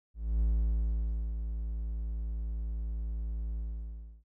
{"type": "tone with ADSR envelope", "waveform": "triangle", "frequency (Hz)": 55, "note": "A1", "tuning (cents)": 0, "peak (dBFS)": -22, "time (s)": [0.14, 4.24], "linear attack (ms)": 270, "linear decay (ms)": 920, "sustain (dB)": -8, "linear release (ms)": 670, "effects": []}